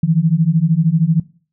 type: beating tone pair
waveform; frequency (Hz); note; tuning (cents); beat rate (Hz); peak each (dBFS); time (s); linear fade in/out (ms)
sine; 155.56 / 168.56; D#3 / E3; 0 / +39; 13; -14; 0.03-1.2; 5
effects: noise-tail reverb RT60 0.4 s tail -20 dB re dry